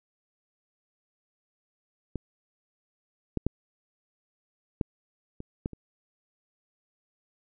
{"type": "clicks", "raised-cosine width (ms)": 3, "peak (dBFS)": [-19, -14, -12, -13, -25, -17, -28], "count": 7, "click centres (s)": [2.157, 3.373, 3.466, 4.812, 5.404, 5.659, 5.733], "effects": []}